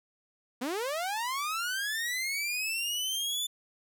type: linear sweep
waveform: sawtooth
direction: up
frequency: 230.6 to 3520 Hz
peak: -27 dBFS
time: 0.61-3.47 s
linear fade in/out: 10 ms
effects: none